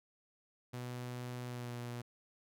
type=tone with pitch glide; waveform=sawtooth; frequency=123.47 to 120.65 Hz; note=B2 to B2; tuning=0 to -40 cents; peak=-37 dBFS; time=0.73-2.02 s; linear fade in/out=10 ms; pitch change=-40 cents; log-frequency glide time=1.47-1.73 s; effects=none